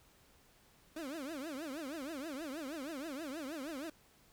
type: tone with vibrato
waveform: 30% pulse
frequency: 293.7 Hz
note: D4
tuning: in tune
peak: -38 dBFS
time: 0.96-3.9 s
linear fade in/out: 5 ms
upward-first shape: triangle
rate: 6.3 Hz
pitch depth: 280 cents each way
effects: pink hiss -66 dBFS RMS until 4.32 s